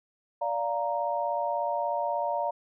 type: chord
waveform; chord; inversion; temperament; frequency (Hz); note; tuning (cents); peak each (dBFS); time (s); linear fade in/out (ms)
sine; Bb major; first; just; 582.7 / 699.2 / 932.3; D5 / F5 / Bb5; -14 / +2 / 0; -31 / -31 / -30; 0.41-2.51; 10
effects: none